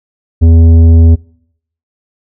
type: tone with tanh clipping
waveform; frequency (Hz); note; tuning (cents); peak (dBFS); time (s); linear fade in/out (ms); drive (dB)
sine; 82.41; E2; 0; -3; 0.41-1.16; 20; 10
effects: noise-tail reverb RT60 0.7 s tail -25 dB re dry